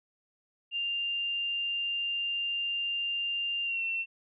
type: tone with pitch glide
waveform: sine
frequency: 2794 to 2704 Hz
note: F7 to E7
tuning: 0 to +43 cents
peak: -29 dBFS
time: 0.71-4.06 s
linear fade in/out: 50 ms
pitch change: -57 cents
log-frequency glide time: 3.64-3.82 s
effects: none